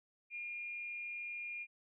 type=tone with amplitude modulation; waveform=sine; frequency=2414 Hz; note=D7; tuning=47 cents sharp; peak=-39 dBFS; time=0.3-1.67 s; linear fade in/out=50 ms; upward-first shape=sine; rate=267 Hz; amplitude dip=35%; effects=none

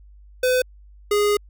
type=tone pair in turn; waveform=square; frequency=506 / 413.5 Hz; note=B4 / G#4; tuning=+42 / -8 cents; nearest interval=minor third; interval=350 cents; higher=first; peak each=-17 dBFS; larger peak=neither; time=0.43-0.62 / 1.11-1.37 s; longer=second; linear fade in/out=5 ms; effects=added 50 Hz sine -44 dBFS peak until 1.49 s

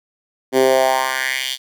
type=tone with high-pass filter sweep; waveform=10% pulse; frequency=131.2 Hz; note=C3; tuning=5 cents sharp; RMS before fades=-17 dBFS; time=0.52-1.58 s; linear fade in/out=50 ms; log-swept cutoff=310 to 3700 Hz; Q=2.8; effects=none

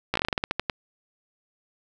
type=slowing click train; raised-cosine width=0.3 ms; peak=-8 dBFS; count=13; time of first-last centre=0.14-0.698 s; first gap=15 ms; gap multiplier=1.19; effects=none

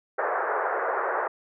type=band-pass noise; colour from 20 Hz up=pink; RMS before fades=-27 dBFS; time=0.18-1.28 s; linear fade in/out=10 ms; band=420 to 1700 Hz; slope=48 dB/octave; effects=none

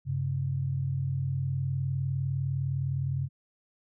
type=tone pair together; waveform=sine; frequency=95.9 / 135.62 Hz; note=G2 / C#3; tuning=-37 / -38 cents; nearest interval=tritone; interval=599 cents; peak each=-33 / -28 dBFS; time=0.05-3.29 s; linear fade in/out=50 ms; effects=none

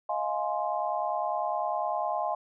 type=chord; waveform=sine; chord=F minor seventh; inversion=third; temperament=just; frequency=628.6 / 698.5 / 838.1 / 1047.7 Hz; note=Eb5 / F5 / Ab5 / C6; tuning=+18 / 0 / +16 / +2 cents; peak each=-33 / -32 / -32 / -34 dBFS; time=0.09-2.35 s; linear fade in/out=5 ms; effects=none

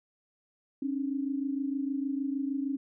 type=tone pair together; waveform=sine; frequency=271.1 / 297.6 Hz; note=C#4 / D4; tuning=-38 / +23 cents; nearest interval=major second; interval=161 cents; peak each=-30 / -35 dBFS; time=0.82-2.77 s; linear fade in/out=5 ms; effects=none

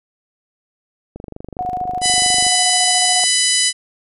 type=click train; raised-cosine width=2 ms; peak=-18 dBFS; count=33; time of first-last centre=1.16-2.466 s; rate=24.5 Hz
type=tone with tremolo; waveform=sine; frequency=730 Hz; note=F#5; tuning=24 cents flat; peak=-18 dBFS; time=1.59-3.24 s; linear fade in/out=0 ms; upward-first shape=square; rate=14 Hz; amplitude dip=40%
type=harmonic tone; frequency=996 Hz; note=B5; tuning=14 cents sharp; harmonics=2 / 3 / 4 / 5 / 6 / 7 / 8 / 9 / 10; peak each=-23 / -21 / -22 / -20 / -24 / -23 / -25 / -22 / -21 dBFS; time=2.01-3.73 s; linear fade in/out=50 ms
effects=none

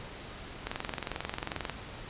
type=click train; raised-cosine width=0.3 ms; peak=-17 dBFS; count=24; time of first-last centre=0.67-1.697 s; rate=22.4 Hz; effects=pink hiss -44 dBFS RMS until 2.09 s + resampled to 8000 Hz

